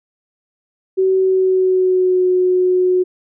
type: tone with pitch glide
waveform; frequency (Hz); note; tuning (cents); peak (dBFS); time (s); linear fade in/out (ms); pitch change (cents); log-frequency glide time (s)
sine; 378.7 to 365.8; F#4 to F#4; +40 to -20; -11; 0.97-3.04; 20; -60; 1.17-2.27
effects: none